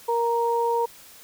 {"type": "tone pair together", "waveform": "sine", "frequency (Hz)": [468.4, 934.1], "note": ["A#4", "A#5"], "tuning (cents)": [8, 3], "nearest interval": "octave", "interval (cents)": 1195, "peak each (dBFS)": -23, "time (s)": [0.08, 0.86], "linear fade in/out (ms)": 10, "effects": ["white hiss -48 dBFS RMS until 1.23 s"]}